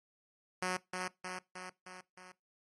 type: tone with echo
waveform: 5% pulse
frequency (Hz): 183.4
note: F#3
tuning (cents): -15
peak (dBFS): -22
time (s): 0.62-0.77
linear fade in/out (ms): 5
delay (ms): 310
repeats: 5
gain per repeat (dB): -4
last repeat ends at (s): 2.32
effects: noise-tail reverb RT60 0.2 s tail -21 dB re dry + AAC 32 kbps